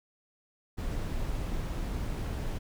brown noise, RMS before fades -33 dBFS, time 0.77-2.59 s, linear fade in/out 20 ms, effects none

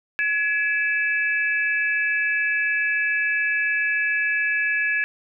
sine tone cluster, 1690 / 2326 / 2617 Hz, G#6 / D7 / E7, +30 / -17 / -13 cents, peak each -21 / -27 / -27 dBFS, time 0.19-5.04 s, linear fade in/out 0 ms, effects none

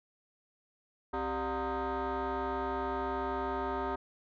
sine tone with frequency modulation, 264.4 Hz, C4, 18 cents sharp, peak -29 dBFS, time 1.13-3.96 s, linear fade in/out 10 ms, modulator 328 Hz, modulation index 3.2, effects tanh soft clip ceiling -30 dBFS

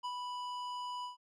square tone with ADSR envelope, 987.8 Hz, B5, in tune, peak -36 dBFS, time 0.03-1.17 s, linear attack 21 ms, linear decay 64 ms, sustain -3 dB, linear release 130 ms, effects low-pass 5000 Hz 12 dB/octave

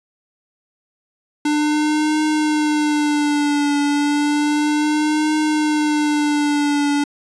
square tone with vibrato, 297.5 Hz, D4, 22 cents sharp, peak -16 dBFS, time 1.45-7.04 s, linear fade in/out 5 ms, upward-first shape triangle, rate 0.32 Hz, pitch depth 58 cents each way, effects resampled to 22050 Hz

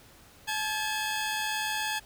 15% pulse tone pair together, 861 / 1625.4 Hz, A5 / G#6, -38 / -38 cents, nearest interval major seventh, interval 1100 cents, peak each -24 / -28 dBFS, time 0.47-2 s, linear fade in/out 20 ms, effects pink hiss -55 dBFS RMS until 2.05 s

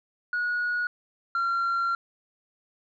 sine tone pair in turn, 1454 / 1373.6 Hz, F#6 / F6, -31 / -29 cents, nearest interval minor second, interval 98 cents, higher first, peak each -23 / -21 dBFS, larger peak second, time 0.33-0.87 / 1.35-1.95 s, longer second, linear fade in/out 2 ms, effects tanh soft clip ceiling -22 dBFS

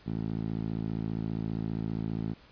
10% pulse tone with band-pass filter, 55 Hz, A1, in tune, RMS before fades -33 dBFS, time 0.06-2.34 s, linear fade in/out 10 ms, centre 180 Hz, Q 1.1, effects pink hiss -57 dBFS RMS until 2.51 s + resampled to 11025 Hz

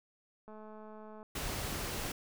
click train, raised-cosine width 1 ms, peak -38 dBFS, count 162, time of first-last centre 0.48-1.229 s, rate 215 Hz
pink noise, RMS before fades -38 dBFS, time 1.35-2.12 s, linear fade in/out 5 ms
effects none

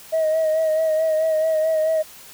sine tone with vibrato, 633 Hz, D#5, 30 cents sharp, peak -15 dBFS, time 0.12-2.03 s, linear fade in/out 20 ms, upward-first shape sine, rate 4.6 Hz, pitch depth 33 cents each way, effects tanh soft clip ceiling -14 dBFS + white hiss -43 dBFS RMS until 2.33 s

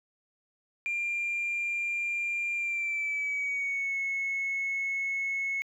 sine tone with pitch glide, 2389 to 2191 Hz, D7 to C#7, +29 to -21 cents, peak -27 dBFS, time 0.86-5.62 s, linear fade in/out 0 ms, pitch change -150 cents, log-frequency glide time 2.55-3.98 s, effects tanh soft clip ceiling -25 dBFS + 11-bit

